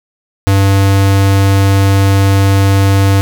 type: tone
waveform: square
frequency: 98 Hz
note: G2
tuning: in tune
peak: -7 dBFS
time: 0.47-3.21 s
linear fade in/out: 0 ms
effects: none